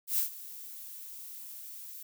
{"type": "noise with ADSR envelope", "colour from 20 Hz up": "violet", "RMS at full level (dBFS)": -27, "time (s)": [0.07, 2.03], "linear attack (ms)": 110, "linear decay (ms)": 110, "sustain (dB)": -18, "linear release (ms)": 5, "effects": []}